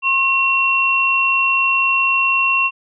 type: tone pair together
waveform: sine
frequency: 1073.9 / 2728 Hz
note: C6 / F7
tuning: +45 / -41 cents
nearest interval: octave + major third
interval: 1614 cents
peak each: -19 / -14 dBFS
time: 0.02-2.71 s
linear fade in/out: 50 ms
effects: none